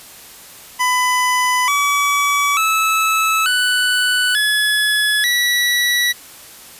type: tone with pitch steps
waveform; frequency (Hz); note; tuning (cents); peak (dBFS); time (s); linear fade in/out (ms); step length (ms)
25% pulse; 1000 / 1142.1 / 1304.4 / 1489.7 / 1701.3 / 1943.1; B5 / D6 / E6 / F#6 / G#6 / B6; +21 / -49 / -19 / +11 / +41 / -29; -10; 0.79-6.13; 20; 890
effects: white hiss -39 dBFS RMS until 6.79 s + resampled to 32000 Hz